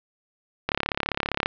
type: click train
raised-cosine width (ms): 0.3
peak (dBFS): -6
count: 28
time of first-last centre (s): 0.69-1.459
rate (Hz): 35.1
effects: low-pass 4000 Hz 12 dB/octave